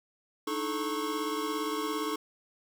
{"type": "tone cluster", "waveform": "square", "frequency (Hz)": [301.8, 319.2, 433.6, 1095], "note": ["D4", "D#4", "A4", "C#6"], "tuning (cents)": [47, 44, -25, -22], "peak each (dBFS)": [-37, -39, -36, -36], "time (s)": [0.47, 2.16], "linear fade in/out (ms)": 5, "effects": []}